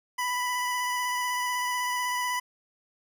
25% pulse tone with vibrato, 990 Hz, B5, 4 cents sharp, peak -23 dBFS, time 0.18-2.4 s, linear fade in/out 10 ms, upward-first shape square, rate 16 Hz, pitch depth 12 cents each way, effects none

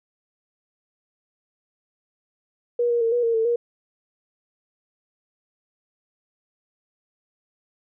sine tone with pitch steps, 479.6 / 473.7 / 456.9 / 482.9 / 461.4 / 447.8 / 474.3 Hz, A#4 / A#4 / A#4 / B4 / A#4 / A4 / A#4, +49 / +28 / -35 / -39 / -18 / +30 / +30 cents, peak -18 dBFS, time 2.79-3.56 s, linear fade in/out 5 ms, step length 110 ms, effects none

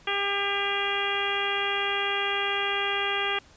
harmonic tone with a mistuned harmonic, 400 Hz, G4, 35 cents sharp, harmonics 1 / 2 / 3 / 4 / 5 / 6 / 7 / 8, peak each -33 / -33 / -33 / -33 / -33 / -33 / -33 / -33 dBFS, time 0.07-3.39 s, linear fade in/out 5 ms, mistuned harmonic 8, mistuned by +45 cents, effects pink hiss -55 dBFS RMS until 3.56 s + resampled to 16000 Hz

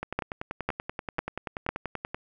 two click trains, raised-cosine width 0.5 ms, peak -17 / -11 dBFS, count 23 / 4, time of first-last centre 0.03-2.145 / 0.19-1.69 s, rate 10.4 / 2 Hz, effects none

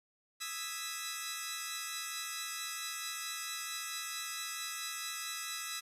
10% pulse chord, E major seventh, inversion third, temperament equal, 1244.5 / 1318.5 / 1661.2 / 1975.5 Hz, D#6 / E6 / G#6 / B6, 0 / 0 / 0 / 0 cents, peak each -39 / -35 / -38 / -33 dBFS, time 0.4-5.81 s, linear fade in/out 20 ms, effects resampled to 32000 Hz + 11-bit

